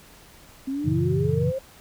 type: exponential sweep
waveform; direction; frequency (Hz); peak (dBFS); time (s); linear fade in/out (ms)
sine; up; 261.6 to 544; -25; 0.67-1.59; 10
type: chord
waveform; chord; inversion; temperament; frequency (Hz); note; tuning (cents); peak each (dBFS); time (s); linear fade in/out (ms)
sine; F# dominant seventh; none; equal; 92.5 / 116.54 / 138.59 / 164.81; F#2 / A#2 / C#3 / E3; 0 / 0 / 0 / 0; -28 / -29 / -24 / -26; 0.84-1.52; 20
effects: pink hiss -50 dBFS RMS until 1.8 s